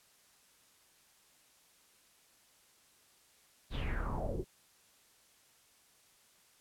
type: noise with low-pass filter sweep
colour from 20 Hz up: brown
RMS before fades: -36 dBFS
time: 3.7-4.45 s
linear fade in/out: 50 ms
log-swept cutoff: 4100 to 330 Hz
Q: 5.3
effects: white hiss -66 dBFS RMS until 6.6 s + low-pass 12000 Hz 12 dB/octave